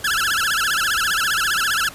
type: tone with vibrato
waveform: sawtooth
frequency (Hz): 1500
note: F#6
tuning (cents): +23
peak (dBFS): -14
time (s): 0.04-1.89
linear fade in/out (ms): 5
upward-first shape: sine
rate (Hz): 15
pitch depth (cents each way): 250
effects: pink hiss -39 dBFS RMS until 1.94 s + resampled to 32000 Hz